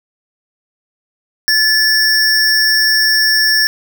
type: tone pair together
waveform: square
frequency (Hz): 1734 / 5505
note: A6 / F8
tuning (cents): -26 / -26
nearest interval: octave + minor sixth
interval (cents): 2000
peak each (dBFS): -13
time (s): 1.48-3.67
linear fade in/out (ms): 0
effects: none